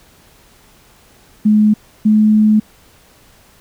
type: tone pair in turn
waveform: sine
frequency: 212.4 / 214.2 Hz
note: G#3 / A3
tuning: +39 / -46 cents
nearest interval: unison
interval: 15 cents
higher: second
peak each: -7 dBFS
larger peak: neither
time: 1.45-1.74 / 2.05-2.6 s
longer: second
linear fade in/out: 10 ms
effects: pink hiss -48 dBFS RMS until 3.6 s